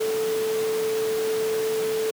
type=tone in noise; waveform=sine; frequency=440 Hz; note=A4; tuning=in tune; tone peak=-22 dBFS; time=0-2.11 s; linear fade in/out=10 ms; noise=pink; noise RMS=-33 dBFS; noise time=0-2.11 s; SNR=+8 dB; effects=high-pass 200 Hz 12 dB/octave